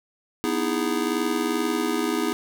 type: chord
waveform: square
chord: E major seventh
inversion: second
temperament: just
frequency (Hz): 247.2 / 309 / 329.6 / 412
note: B3 / D#4 / E4 / G#4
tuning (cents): +2 / -12 / 0 / -14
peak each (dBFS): -29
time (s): 0.44-2.33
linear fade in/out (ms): 0
effects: none